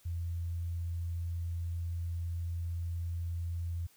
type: tone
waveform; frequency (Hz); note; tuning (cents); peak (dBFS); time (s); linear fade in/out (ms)
sine; 85.1; F2; -44; -33; 0.05-3.87; 10
effects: white hiss -64 dBFS RMS until 3.96 s